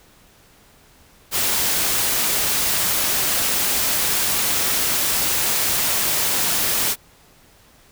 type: noise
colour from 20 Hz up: white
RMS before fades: -20 dBFS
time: 1.31-6.96 s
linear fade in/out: 50 ms
effects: pink hiss -52 dBFS RMS until 7.91 s